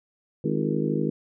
harmonic tone with a mistuned harmonic, 52.2 Hz, G#1, 10 cents sharp, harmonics 3 / 4 / 5 / 6 / 7 / 8 / 9, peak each -28 / -29 / -30 / -31 / -31 / -32 / -33 dBFS, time 0.44-1.1 s, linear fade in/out 5 ms, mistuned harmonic 7, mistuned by -76 cents, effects none

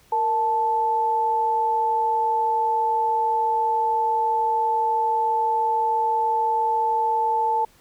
sine tone pair together, 464.6 / 877 Hz, A#4 / A5, -6 / -6 cents, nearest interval major seventh, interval 1100 cents, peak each -28 / -19 dBFS, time 0.12-7.65 s, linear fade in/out 5 ms, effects pink hiss -56 dBFS RMS until 7.8 s

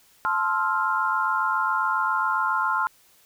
sine chord, F major seventh, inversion first, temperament just, 873.1 / 1047.7 / 1309.6 / 1396.9 Hz, A5 / C6 / E6 / F6, -14 / +2 / -12 / 0 cents, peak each -28 / -25 / -30 / -25 dBFS, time 0.25-2.87 s, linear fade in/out 0 ms, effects white hiss -58 dBFS RMS until 3.25 s

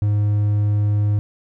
triangle tone, 103.83 Hz, G#2, in tune, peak -13 dBFS, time 0.02-1.19 s, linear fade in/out 0 ms, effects none

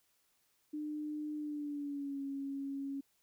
sine tone with pitch glide, 301.1 to 276.1 Hz, D4 to C#4, +43 to -7 cents, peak -37 dBFS, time 0.73-3.01 s, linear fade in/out 10 ms, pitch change -150 cents, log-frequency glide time 1.37-2.22 s, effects white hiss -75 dBFS RMS until 3.22 s

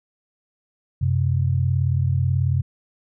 sine tone pair together, 92.63 / 131 Hz, F#2 / C3, +2 / +2 cents, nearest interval tritone, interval 600 cents, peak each -20 dBFS, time 1.01-2.62 s, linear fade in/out 10 ms, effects none

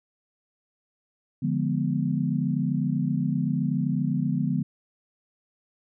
sine chord, D diminished seventh, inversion none, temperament equal, 146.83 / 174.61 / 207.7 / 246.9 Hz, D3 / F3 / Ab3 / Cb4, 0 / 0 / 0 / 0 cents, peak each -27 / -28 / -30 / -28 dBFS, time 1.42-4.63 s, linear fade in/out 10 ms, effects none

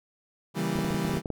30% pulse chord, C# diminished seventh, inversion none, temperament equal, 138.59 / 164.81 / 196 / 233.1 Hz, C#3 / E3 / G3 / Bb3, 0 / 0 / 0 / 0 cents, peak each -33 / -28 / -28 / -33 dBFS, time 0.54-1.22 s, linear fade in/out 50 ms
clicks, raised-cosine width 2 ms, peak -18 dBFS, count 11, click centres 0.756 / 0.789 / 0.848 / 0.907 / 0.945 / 1.05 / 1.095 / 1.14 / 1.171 / 1.258 / 1.303 s
effects none

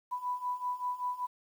sine beating tone pair, 987.8 / 993 Hz, B5 / B5, 0 / +9 cents, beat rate 5.2 Hz, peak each -37 / -34 dBFS, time 0.11-1.27 s, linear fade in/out 20 ms, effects 10-bit

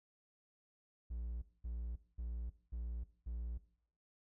triangle tone bursts, 58.6 Hz, A#1, 10 cents sharp, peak -38 dBFS, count 5, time 1.1-3.58 s, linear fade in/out 10 ms, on 320 ms, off 220 ms, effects noise-tail reverb RT60 0.6 s tail -17 dB re dry

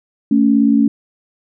sine tone pair together, 222 / 280 Hz, A3 / C#4, +16 / +18 cents, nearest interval major third, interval 402 cents, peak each -12 dBFS, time 0.31-0.88 s, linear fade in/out 5 ms, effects none

